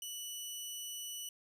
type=tone; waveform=15% pulse; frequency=2960 Hz; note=F#7; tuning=in tune; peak=-34 dBFS; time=0.02-1.29 s; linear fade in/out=2 ms; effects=none